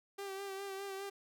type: tone with vibrato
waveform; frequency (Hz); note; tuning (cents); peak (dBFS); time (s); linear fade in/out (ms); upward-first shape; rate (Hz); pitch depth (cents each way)
sawtooth; 392; G4; 0; -37; 0.18-1.1; 10; sine; 4.9; 33
effects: none